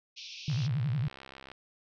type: band-pass noise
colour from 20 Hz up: pink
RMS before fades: -45 dBFS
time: 0.16-0.68 s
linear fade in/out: 20 ms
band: 2400 to 5900 Hz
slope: 96 dB/octave
type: tone with vibrato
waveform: sine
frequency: 132.4 Hz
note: C3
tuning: 21 cents sharp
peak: -27 dBFS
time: 0.48-1.08 s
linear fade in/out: 2 ms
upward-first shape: sine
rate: 11 Hz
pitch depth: 290 cents each way
type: click train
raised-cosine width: 0.3 ms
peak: -30 dBFS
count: 69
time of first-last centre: 0.5-1.516 s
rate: 66.9 Hz
effects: none